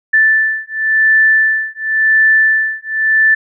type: beating tone pair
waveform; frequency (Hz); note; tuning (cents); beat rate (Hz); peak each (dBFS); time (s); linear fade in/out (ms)
sine; 1760 / 1760.93; A6 / A6; 0 / +1; 0.93; -12; 0.13-3.35; 10
effects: none